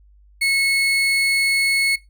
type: tone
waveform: 35% pulse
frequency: 2191 Hz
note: C#7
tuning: 21 cents flat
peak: -15 dBFS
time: 0.41-1.96 s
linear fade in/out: 10 ms
effects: noise-tail reverb RT60 0.2 s tail -18 dB re dry + added 50 Hz sine -48 dBFS peak until 2.09 s